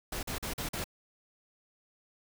pink noise bursts, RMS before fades -36 dBFS, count 5, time 0.12-0.842 s, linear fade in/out 5 ms, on 110 ms, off 43 ms, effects none

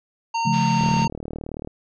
harmonic tone, 919 Hz, A#5, 25 cents flat, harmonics 1 / 3 / 5 / 7, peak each -21 / -31 / -35 / -38 dBFS, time 0.34-1.08 s, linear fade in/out 10 ms
sine chord, Db augmented, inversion none, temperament just, 138.59 / 173.24 / 216.5 Hz, Db3 / F3 / A3, 0 / -14 / -28 cents, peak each -23 dBFS, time 0.45-1.08 s, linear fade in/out 10 ms
white band-pass noise, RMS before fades -37 dBFS, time 0.52-1.06 s, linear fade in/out 20 ms, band 440 to 4300 Hz, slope 24 dB/octave
click train, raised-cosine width 2 ms, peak -18 dBFS, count 34, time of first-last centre 0.81-1.674 s, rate 38.2 Hz
effects none

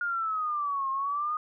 sine exponential two-way sweep, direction down then up, 1430 to 1066 to 1241 Hz, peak -27 dBFS, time 0.01-1.37 s, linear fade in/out 2 ms, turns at 0.9 s, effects none

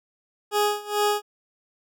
20% pulse tone with tremolo, 415.3 Hz, G#4, in tune, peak -14 dBFS, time 0.51-1.22 s, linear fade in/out 50 ms, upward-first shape sine, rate 2.3 Hz, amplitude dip 90%, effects none

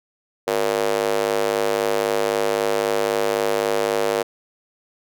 square tone with high-pass filter, 51.91 Hz, G#1, in tune, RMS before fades -21 dBFS, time 0.47-4.23 s, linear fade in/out 10 ms, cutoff 480 Hz, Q 3, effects none

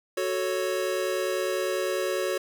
square chord, F# minor, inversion none, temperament equal, 370 / 440 / 554.4 Hz, F#4 / A4 / C#5, 0 / 0 / 0 cents, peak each -30 / -33 / -30 dBFS, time 0.17-2.38 s, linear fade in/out 5 ms, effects none

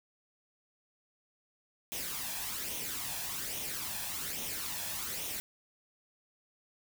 white noise with flanger, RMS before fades -38 dBFS, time 1.92-5.4 s, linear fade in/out 0 ms, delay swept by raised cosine 0.32 to 1.21 ms, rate 1.2 Hz, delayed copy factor +0.55, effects none

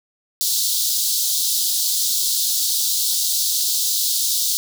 pink high-pass noise, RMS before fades -20 dBFS, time 0.41-4.57 s, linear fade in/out 0 ms, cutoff 3700 Hz, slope 48 dB/octave, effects none

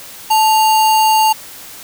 sine tone with sample-and-hold, 875 Hz, A5, 10 cents flat, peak -8 dBFS, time 0.3-1.33 s, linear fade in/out 10 ms, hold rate 3675 Hz, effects white hiss -34 dBFS RMS until 1.83 s

